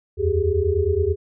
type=tone cluster; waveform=sine; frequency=78.9 / 88.5 / 389.5 / 418.1 Hz; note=D#2 / F2 / G4 / G#4; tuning=+25 / +23 / -11 / +12 cents; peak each=-24 / -24 / -22 / -22 dBFS; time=0.17-1.16 s; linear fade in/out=50 ms; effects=none